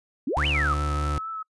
sine exponential two-way sweep, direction up then down, 230.7 to 3136 to 1144 Hz, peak -23 dBFS, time 0.27-0.74 s, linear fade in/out 5 ms, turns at 0.47 s
35% pulse tone, 73.42 Hz, D2, in tune, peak -23 dBFS, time 0.37-1.18 s, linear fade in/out 0 ms
sine tone with vibrato, 1305 Hz, E6, 18 cents flat, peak -30 dBFS, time 0.54-1.43 s, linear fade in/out 10 ms, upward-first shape triangle, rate 4.3 Hz, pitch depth 27 cents each way
effects noise-tail reverb RT60 0.1 s tail -26 dB re dry + resampled to 24000 Hz

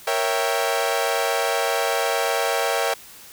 sawtooth chord, A# diminished seventh, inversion none, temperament equal, 466.2 / 554.4 / 659.3 / 784 Hz, A#4 / C#5 / E5 / G5, 0 / 0 / 0 / 0 cents, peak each -22 dBFS, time 0.07-2.94 s, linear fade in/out 5 ms, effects white hiss -44 dBFS RMS until 3.32 s

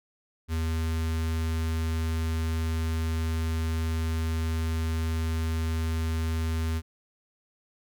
square tone with notch filter, 80.8 Hz, E2, 34 cents flat, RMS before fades -28 dBFS, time 0.48-6.82 s, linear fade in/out 50 ms, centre 640 Hz, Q 1.2, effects none

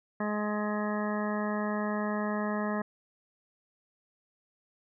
harmonic tone, 210 Hz, G#3, 19 cents sharp, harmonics 1 / 2 / 3 / 4 / 5 / 6 / 8 / 9, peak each -31 / -38 / -36 / -41 / -39 / -41 / -41 / -44 dBFS, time 0.2-2.82 s, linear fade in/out 5 ms, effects none

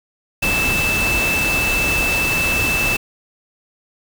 sine tone in noise, 2637 Hz, E7, in tune, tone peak -17 dBFS, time 0.42-2.97 s, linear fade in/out 10 ms, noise pink, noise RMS -22 dBFS, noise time 0.42-2.97 s, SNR +2 dB, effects none

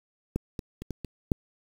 clicks, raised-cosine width 3 ms, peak -14 / -21 / -25 / -20 / -23 / -10 dBFS, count 6, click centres 0.36 / 0.592 / 0.82 / 0.907 / 1.047 / 1.318 s, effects 7-bit

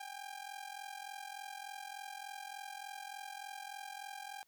sawtooth ring-modulated tone, 798 Hz, G5, 31 cents sharp, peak -38 dBFS, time 0-4.43 s, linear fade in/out 0 ms, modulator 21.7 Hz, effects white hiss -75 dBFS RMS until 4.47 s

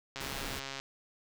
click train, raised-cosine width 0.2 ms, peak -22 dBFS, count 88, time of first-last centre 0.16-0.8 s, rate 136 Hz
pink noise, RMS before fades -41 dBFS, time 0.2-0.6 s, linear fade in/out 10 ms
effects none

